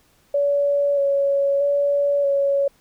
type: tone with vibrato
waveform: sine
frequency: 564 Hz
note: C#5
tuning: 30 cents sharp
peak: -16 dBFS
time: 0.34-2.68 s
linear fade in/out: 5 ms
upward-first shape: square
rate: 0.79 Hz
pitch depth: 17 cents each way
effects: pink hiss -59 dBFS RMS until 2.8 s